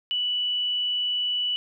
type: tone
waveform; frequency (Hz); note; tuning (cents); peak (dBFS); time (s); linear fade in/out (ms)
sine; 2960; F#7; 0; -23; 0.11-1.56; 0
effects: none